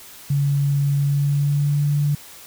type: tone with pitch glide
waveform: sine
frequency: 141.4 to 145.54 Hz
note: C#3 to D3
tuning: +35 to -15 cents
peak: -16 dBFS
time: 0.3-2.15 s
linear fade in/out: 5 ms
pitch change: +50 cents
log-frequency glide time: 1.01-1.85 s
effects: white hiss -42 dBFS RMS until 2.46 s